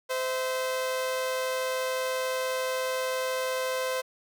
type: tone pair together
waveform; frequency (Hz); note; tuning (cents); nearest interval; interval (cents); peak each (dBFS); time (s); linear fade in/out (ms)
sawtooth; 515.9 / 650; C5 / E5; -24 / -24; major third; 400; -24 / -34; 0.09-4.02; 20
effects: none